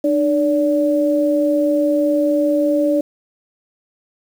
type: tone pair together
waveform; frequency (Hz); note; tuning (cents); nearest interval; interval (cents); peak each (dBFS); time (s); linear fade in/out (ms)
sine; 300.9 / 576; D4 / D5; +42 / -34; major seventh; 1124; -16; 0.04-3.01; 5
effects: 7-bit